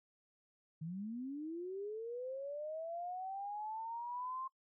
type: linear sweep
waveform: sine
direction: up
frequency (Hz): 152.2 to 1061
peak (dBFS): -40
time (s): 0.81-4.48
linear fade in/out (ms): 10
effects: noise-tail reverb RT60 0.1 s tail -21 dB re dry